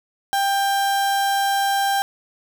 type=tone; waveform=35% pulse; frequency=792 Hz; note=G5; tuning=18 cents sharp; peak=-16 dBFS; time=0.33-2.02 s; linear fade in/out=0 ms; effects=none